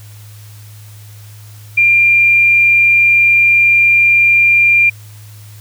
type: tone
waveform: sine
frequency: 2389 Hz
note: D7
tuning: 29 cents sharp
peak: -6 dBFS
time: 1.77-4.9 s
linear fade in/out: 10 ms
effects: added 105 Hz sine -33 dBFS peak until 5.6 s + white hiss -43 dBFS RMS until 5.6 s